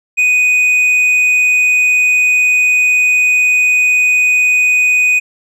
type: tone with tanh clipping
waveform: sine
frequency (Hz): 2489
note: D#7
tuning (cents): 0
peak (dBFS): -9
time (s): 0.17-5.2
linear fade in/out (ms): 20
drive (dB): 5
effects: none